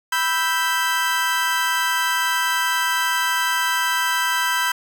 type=chord; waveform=30% pulse; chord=E minor; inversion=second; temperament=equal; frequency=987.8 / 1318.5 / 1568 Hz; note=B5 / E6 / G6; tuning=0 / 0 / 0 cents; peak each=-20 / -24 / -19 dBFS; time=0.12-4.72 s; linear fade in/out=5 ms; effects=none